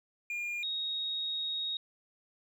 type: tone pair in turn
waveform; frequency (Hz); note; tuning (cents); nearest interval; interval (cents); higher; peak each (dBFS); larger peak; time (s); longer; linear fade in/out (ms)
triangle / sine; 2414 / 3759; D7 / A#7; +47 / +14; minor sixth; 767; second; -32 / -32; neither; 0.3-0.63 / 0.63-1.77; second; 2
effects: none